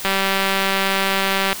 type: click train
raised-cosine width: 0.3 ms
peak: -3 dBFS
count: 288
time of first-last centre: 0.05-1.529 s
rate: 194 Hz
effects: white hiss -31 dBFS RMS until 1.6 s